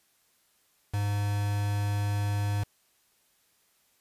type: tone with quantisation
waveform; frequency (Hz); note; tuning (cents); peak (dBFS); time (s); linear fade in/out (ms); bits
triangle; 102.3; G#2; -26; -24; 0.93-2.64; 10; 6
effects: white hiss -68 dBFS RMS until 4 s + resampled to 32000 Hz